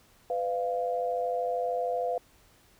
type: tone cluster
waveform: sine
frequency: 502 / 602 / 695 Hz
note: B4 / D5 / F5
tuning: +28 / +43 / -9 cents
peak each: -30 / -38 / -30 dBFS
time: 0.3-2.18 s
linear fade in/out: 2 ms
effects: pink hiss -61 dBFS RMS until 2.79 s